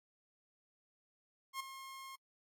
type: tone with ADSR envelope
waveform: sawtooth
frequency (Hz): 1072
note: C6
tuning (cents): +42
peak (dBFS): -33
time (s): 1.53-2.16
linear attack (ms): 70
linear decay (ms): 9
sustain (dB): -11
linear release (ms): 10
effects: AAC 64 kbps